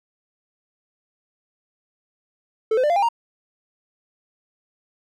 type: tone with pitch steps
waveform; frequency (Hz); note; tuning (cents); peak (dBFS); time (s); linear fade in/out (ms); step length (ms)
triangle; 440 / 511.3 / 594.2 / 690.4 / 802.3 / 932.3; A4 / C5 / D5 / F5 / G5 / A#5; 0 / -40 / +20 / -20 / +40 / 0; -14; 2.71-3.088; 5; 63
effects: none